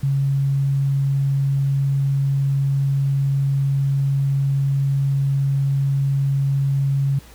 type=tone; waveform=sine; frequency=138 Hz; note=C#3; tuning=7 cents flat; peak=-16 dBFS; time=0.03-7.19 s; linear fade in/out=5 ms; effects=added 59 Hz sine -45 dBFS peak until 7.34 s + pink hiss -47 dBFS RMS until 7.34 s